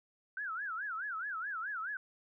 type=tone with vibrato; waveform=sine; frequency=1480 Hz; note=F#6; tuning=in tune; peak=-36 dBFS; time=0.37-1.97 s; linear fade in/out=2 ms; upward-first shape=sine; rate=4.7 Hz; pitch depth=250 cents each way; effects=none